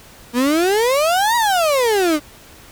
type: exponential two-way sweep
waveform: 35% pulse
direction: up then down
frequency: 233.1 to 971 to 286.7 Hz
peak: -12 dBFS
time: 0.33-2.2 s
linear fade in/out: 50 ms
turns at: 1.36 s
effects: pink hiss -43 dBFS RMS until 2.71 s